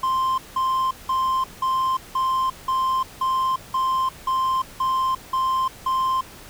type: tone bursts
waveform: triangle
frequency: 1046.5 Hz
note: C6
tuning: in tune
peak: -17 dBFS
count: 12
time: 0.03-6.21 s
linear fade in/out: 5 ms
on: 350 ms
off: 180 ms
effects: pink hiss -43 dBFS RMS until 6.49 s